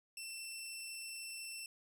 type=tone; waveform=15% pulse; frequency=2686 Hz; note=E7; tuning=32 cents sharp; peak=-37 dBFS; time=0.17-1.66 s; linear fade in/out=2 ms; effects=none